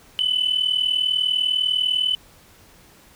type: tone pair together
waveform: sine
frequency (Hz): 2986 / 3026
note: F#7 / F#7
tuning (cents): +15 / +38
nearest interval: unison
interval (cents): 23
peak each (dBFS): -20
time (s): 0.19-2.15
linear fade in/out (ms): 0
effects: tanh soft clip ceiling -13 dBFS + pink hiss -51 dBFS RMS until 3.15 s